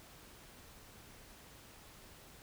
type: silence
effects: pink hiss -57 dBFS RMS until 2.42 s